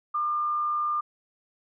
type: tone with frequency modulation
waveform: sine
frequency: 1200 Hz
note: D6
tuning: 37 cents sharp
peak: -24 dBFS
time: 0.14-1.01 s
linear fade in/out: 10 ms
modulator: 87 Hz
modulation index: 0.24
effects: none